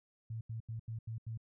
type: tone bursts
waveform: sine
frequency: 112.7 Hz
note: A2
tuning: 42 cents sharp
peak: -38 dBFS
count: 6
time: 0.3-1.375 s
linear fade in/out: 5 ms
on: 110 ms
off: 83 ms
effects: none